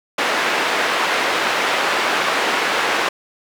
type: band-pass noise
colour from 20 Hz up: white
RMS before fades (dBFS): -19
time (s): 0.18-3.09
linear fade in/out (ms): 5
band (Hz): 370 to 2100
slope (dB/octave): 12
effects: none